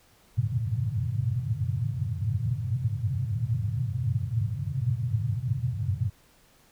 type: band-pass noise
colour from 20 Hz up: pink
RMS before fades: -28 dBFS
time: 0.37-6.1 s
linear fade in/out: 10 ms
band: 100 to 130 Hz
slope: 48 dB/octave
effects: pink hiss -60 dBFS RMS until 6.71 s